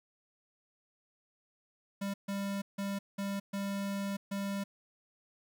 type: tone bursts at uneven times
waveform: square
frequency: 198.5 Hz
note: G3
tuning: 22 cents sharp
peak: -34 dBFS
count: 6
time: 2.01-2.14 / 2.28-2.62 / 2.78-2.99 / 3.18-3.4 / 3.53-4.17 / 4.31-4.64 s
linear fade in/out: 10 ms
effects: 11-bit